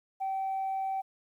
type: tone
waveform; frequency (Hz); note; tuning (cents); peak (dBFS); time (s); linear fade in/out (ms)
sine; 771; G5; -29; -28; 0.2-1.02; 20
effects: tanh soft clip ceiling -27 dBFS + 11-bit